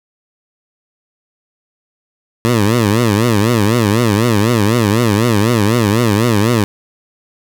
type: tone with vibrato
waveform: 15% pulse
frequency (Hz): 110.7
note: A2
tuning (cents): +11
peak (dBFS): -4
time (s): 2.45-6.64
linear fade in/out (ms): 0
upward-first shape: triangle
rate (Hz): 4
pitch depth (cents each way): 210
effects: none